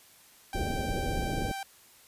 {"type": "tone with vibrato", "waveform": "sawtooth", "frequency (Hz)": 782, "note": "G5", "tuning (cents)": -4, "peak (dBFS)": -31, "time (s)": [0.53, 1.63], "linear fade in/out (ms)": 2, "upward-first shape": "sine", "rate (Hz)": 16, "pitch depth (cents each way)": 11}
{"type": "low-pass noise", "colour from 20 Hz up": "pink", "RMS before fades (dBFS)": -32, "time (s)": [0.54, 1.52], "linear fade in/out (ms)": 10, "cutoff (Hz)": 610, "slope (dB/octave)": 48}
{"effects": ["white hiss -57 dBFS RMS until 2.07 s", "resampled to 32000 Hz"]}